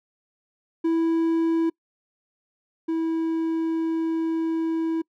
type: tone pair in turn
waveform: triangle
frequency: 328.8 / 325.8 Hz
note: E4 / E4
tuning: -4 / -20 cents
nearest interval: unison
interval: 16 cents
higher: first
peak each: -17 / -20 dBFS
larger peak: first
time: 0.84-1.7 / 2.88-5.02 s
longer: second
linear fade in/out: 10 ms
effects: noise-tail reverb RT60 0.1 s tail -26 dB re dry